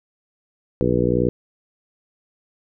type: harmonic tone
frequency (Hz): 61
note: B1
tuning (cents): -21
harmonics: 1 / 2 / 3 / 4 / 5 / 6 / 7 / 8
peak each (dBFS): -29 / -24 / -24 / -27 / -24 / -24 / -24 / -23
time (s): 0.81-1.29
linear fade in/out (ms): 0
effects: none